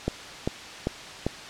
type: click train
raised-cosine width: 2 ms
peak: -11 dBFS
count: 4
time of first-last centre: 0.08-1.266 s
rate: 2.53 Hz
effects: white hiss -40 dBFS RMS until 1.49 s + low-pass 5000 Hz 12 dB/octave